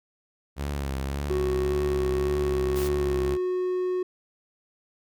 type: tone with vibrato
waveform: sawtooth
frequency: 69.3 Hz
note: C#2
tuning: in tune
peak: -24 dBFS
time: 0.56-3.38 s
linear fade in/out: 50 ms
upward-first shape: triangle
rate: 1.8 Hz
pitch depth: 74 cents each way
type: tone with pitch glide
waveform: triangle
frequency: 370 to 365.5 Hz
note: F#4 to F#4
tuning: 0 to -21 cents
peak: -22 dBFS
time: 1.3-4.03 s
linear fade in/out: 5 ms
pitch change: -21 cents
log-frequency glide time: 2.61-3.13 s
type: noise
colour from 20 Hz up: white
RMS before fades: -38 dBFS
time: 2.75-2.89 s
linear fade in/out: 20 ms
effects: none